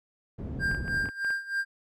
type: low-pass noise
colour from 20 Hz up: white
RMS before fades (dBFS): -35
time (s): 0.38-1.1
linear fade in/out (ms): 10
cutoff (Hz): 160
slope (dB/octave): 12
type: tone with tremolo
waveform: triangle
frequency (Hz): 1594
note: G6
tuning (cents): +28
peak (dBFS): -23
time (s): 0.59-1.65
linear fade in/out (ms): 50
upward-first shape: sine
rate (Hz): 3.2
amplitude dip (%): 85
type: clicks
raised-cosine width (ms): 0.5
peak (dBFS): -28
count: 7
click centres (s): 0.714 / 0.747 / 0.88 / 1.057 / 1.088 / 1.247 / 1.305
effects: none